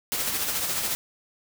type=noise with tremolo; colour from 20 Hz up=white; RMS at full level=-26 dBFS; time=0.12-0.95 s; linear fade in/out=0 ms; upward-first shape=sine; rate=14 Hz; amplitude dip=40%; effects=none

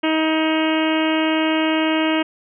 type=harmonic tone; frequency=316.1 Hz; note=D#4; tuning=27 cents sharp; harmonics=1 / 2 / 3 / 4 / 5 / 6 / 7 / 8 / 9 / 10; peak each=-18 / -24 / -27 / -30 / -30 / -32 / -29 / -31 / -28 / -33 dBFS; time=0.03-2.23 s; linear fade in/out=10 ms; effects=none

